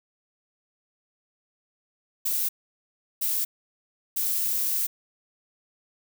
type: noise bursts at uneven times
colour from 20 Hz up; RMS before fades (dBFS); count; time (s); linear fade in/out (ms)
violet; -26; 3; 2.25-2.49 / 3.21-3.45 / 4.16-4.87; 10
effects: none